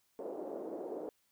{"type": "band-pass noise", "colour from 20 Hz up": "white", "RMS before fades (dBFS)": -42, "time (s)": [0.19, 1.09], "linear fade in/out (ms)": 0, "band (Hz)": [310, 540], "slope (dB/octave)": 24, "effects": ["white hiss -75 dBFS RMS until 1.31 s"]}